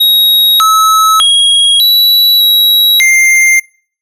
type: tone with pitch steps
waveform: square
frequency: 3792 / 1294 / 3292 / 3927 / 3870 / 2103 Hz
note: A#7 / E6 / G#7 / B7 / B7 / C7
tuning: +29 / -32 / -16 / -11 / -36 / +8 cents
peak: -5 dBFS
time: 0-3.6 s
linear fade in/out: 10 ms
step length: 600 ms
effects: noise-tail reverb RT60 0.5 s tail -26 dB re dry + resampled to 32000 Hz